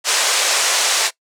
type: band-pass noise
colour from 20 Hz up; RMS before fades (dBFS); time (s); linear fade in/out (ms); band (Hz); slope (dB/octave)
white; -17; 0.04-1.11; 50; 470 to 8100; 24
effects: noise-tail reverb RT60 0.1 s tail -20 dB re dry